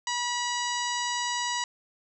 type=harmonic tone with a mistuned harmonic; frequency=970 Hz; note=B5; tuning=31 cents flat; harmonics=1 / 2 / 3 / 4 / 5 / 6 / 7 / 8; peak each=-31 / -34 / -36 / -37 / -38 / -39 / -39 / -40 dBFS; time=0.07-1.64 s; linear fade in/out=2 ms; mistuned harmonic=5; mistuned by=-16 cents; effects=none